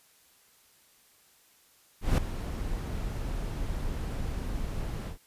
brown noise with ADSR envelope, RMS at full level -20 dBFS, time 2.01-5.18 s, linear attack 170 ms, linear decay 4 ms, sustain -13 dB, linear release 110 ms, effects white hiss -62 dBFS RMS until 5.26 s + resampled to 32000 Hz

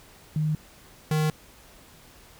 sine / square tone pair in turn, 154 / 154.57 Hz, D#3 / D#3, -17 / -11 cents, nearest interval unison, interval 6 cents, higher second, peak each -22 dBFS, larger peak neither, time 0.36-0.55 / 1.11-1.3 s, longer neither, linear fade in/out 2 ms, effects pink hiss -52 dBFS RMS until 2.39 s

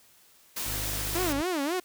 white noise, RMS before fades -33 dBFS, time 0.56-1.33 s, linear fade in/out 10 ms
25% pulse tone, 51.3 Hz, G#1, 21 cents flat, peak -31 dBFS, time 0.66-1.42 s, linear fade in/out 5 ms
sawtooth tone with vibrato, 319.8 Hz, D#4, 48 cents sharp, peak -23 dBFS, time 1.15-1.8 s, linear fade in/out 5 ms, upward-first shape sine, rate 3.7 Hz, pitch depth 260 cents each way
effects white hiss -59 dBFS RMS until 1.84 s

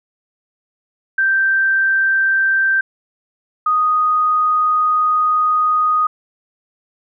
sine tone pair in turn, 1566 / 1242.9 Hz, G6 / D#6, -2 / -2 cents, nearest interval major third, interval 400 cents, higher first, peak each -12 dBFS, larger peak neither, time 1.18-2.81 / 3.66-6.07 s, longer second, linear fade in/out 5 ms, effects none

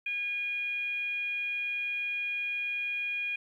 sine tone with frequency modulation, 2443 Hz, D#7, 32 cents flat, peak -30 dBFS, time 0.06-3.36 s, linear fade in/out 5 ms, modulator 805 Hz, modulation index 0.28, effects 11-bit

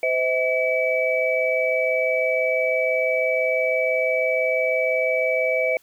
sine tone cluster, 515 / 641 / 2289 Hz, C5 / E5 / D7, -28 / -49 / -45 cents, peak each -23 dBFS, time 0.03-5.77 s, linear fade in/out 2 ms, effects white hiss -58 dBFS RMS until 5.82 s

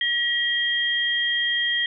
sine tone pair together, 1914 / 3219 Hz, A#6 / G7, +45 / +45 cents, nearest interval major sixth, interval 900 cents, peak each -23 dBFS, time 0.01-1.86 s, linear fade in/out 2 ms, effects none

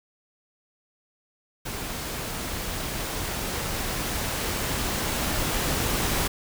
pink noise with level ramp, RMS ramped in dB -33 to -25 dBFS, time 1.65-6.28 s, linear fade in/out 10 ms, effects none

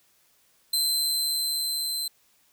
sawtooth tone with level ramp, 4088 Hz, C8, 41 cents flat, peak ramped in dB -19 to -25 dBFS, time 0.73-2.08 s, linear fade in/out 5 ms, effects white hiss -64 dBFS RMS until 2.52 s

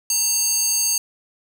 square tone with high-pass filter, 917 Hz, A#5, 29 cents flat, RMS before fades -20 dBFS, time 0.1-0.98 s, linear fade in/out 2 ms, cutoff 6100 Hz, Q 3, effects none

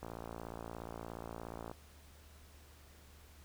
click train, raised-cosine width 1 ms, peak -30 dBFS, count 97, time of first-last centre 0.03-1.714 s, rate 57 Hz, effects added 74 Hz sine -58 dBFS peak until 3.44 s + pink hiss -62 dBFS RMS until 3.44 s

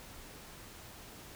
silence, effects pink hiss -51 dBFS RMS until 1.35 s

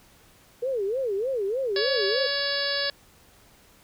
sine tone with vibrato, 458 Hz, A#4, 31 cents flat, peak -24 dBFS, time 0.62-2.27 s, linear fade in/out 10 ms, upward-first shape sine, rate 3.3 Hz, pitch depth 290 cents each way
harmonic tone, 564 Hz, C#5, 30 cents sharp, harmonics 1 / 2 / 3 / 4 / 5 / 6 / 7 / 8 / 9, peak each -31 / -40 / -30 / -41 / -38 / -35 / -33 / -31 / -32 dBFS, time 1.76-2.9 s, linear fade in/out 2 ms
effects pink hiss -56 dBFS RMS until 3.83 s

